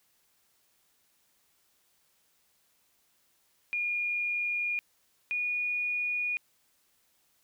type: tone pair in turn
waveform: sine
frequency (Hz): 2428 / 2451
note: D#7 / D#7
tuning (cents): -43 / -27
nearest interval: unison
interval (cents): 16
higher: second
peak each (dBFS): -28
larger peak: neither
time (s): 3.73-4.79 / 5.31-6.37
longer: neither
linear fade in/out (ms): 0
effects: white hiss -70 dBFS RMS until 7.43 s